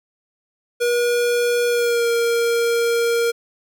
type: tone with pitch glide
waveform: square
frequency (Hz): 480.4 to 467.5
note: B4 to A#4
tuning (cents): -48 to +5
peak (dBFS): -17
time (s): 0.8-3.32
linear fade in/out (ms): 20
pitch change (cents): -47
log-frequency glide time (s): 1.67-2.09
effects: none